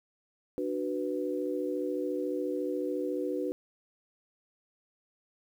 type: chord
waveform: sine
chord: B minor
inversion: first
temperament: just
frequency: 296.3 / 370.4 / 493.9 Hz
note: D4 / F#4 / B4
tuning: +15 / +2 / 0 cents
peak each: -34 dBFS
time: 0.58-3.52 s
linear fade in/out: 0 ms
effects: 10-bit